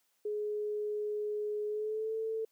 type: tone with pitch glide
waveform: sine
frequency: 420 to 443.9 Hz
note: G#4 to A4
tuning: +19 to +15 cents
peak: -32 dBFS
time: 0.25-2.45 s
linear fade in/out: 5 ms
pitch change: +96 cents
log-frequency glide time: 1.67-2.15 s
effects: white hiss -75 dBFS RMS until 2.51 s + high-pass 200 Hz 12 dB/octave